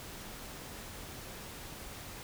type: silence
effects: pink hiss -46 dBFS RMS until 2.23 s